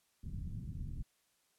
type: low-pass noise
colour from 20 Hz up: pink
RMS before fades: -42 dBFS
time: 0.23-1.03 s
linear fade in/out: 10 ms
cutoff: 190 Hz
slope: 24 dB/octave
effects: white hiss -75 dBFS RMS until 1.58 s + low-pass 12000 Hz 12 dB/octave